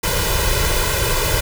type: noise with comb filter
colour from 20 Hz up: pink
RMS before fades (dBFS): -18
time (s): 0.03-1.41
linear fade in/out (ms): 10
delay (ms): 2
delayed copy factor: +0.9
effects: none